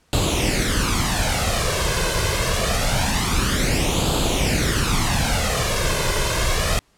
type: noise with flanger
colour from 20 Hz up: pink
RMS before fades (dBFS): -20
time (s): 0.13-6.79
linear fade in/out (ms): 0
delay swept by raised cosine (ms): 0.26 to 1.96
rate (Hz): 0.25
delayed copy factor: +0.65
effects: pink hiss -60 dBFS RMS until 6.97 s + low-pass 10000 Hz 12 dB/octave